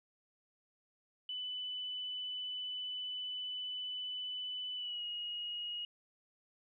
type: tone with pitch glide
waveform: sine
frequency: 2995 to 2885 Hz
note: F#7 to F#7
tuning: +20 to -44 cents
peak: -38 dBFS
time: 1.29-5.85 s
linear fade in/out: 2 ms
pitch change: -64 cents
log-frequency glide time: 4.75-5.04 s
effects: none